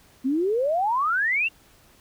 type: exponential sweep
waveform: sine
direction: up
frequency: 250 to 2823 Hz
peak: -20 dBFS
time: 0.24-1.49 s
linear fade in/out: 20 ms
effects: pink hiss -56 dBFS RMS until 2 s